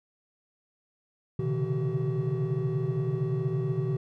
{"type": "tone cluster", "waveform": "triangle", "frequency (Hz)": [123, 135.5, 144.2, 160.1, 380], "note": ["B2", "C#3", "D3", "D#3", "F#4"], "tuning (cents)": [-7, -39, -31, 50, 46], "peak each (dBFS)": -30, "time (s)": [1.39, 3.97], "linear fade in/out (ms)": 5, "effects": ["tanh soft clip ceiling -17 dBFS"]}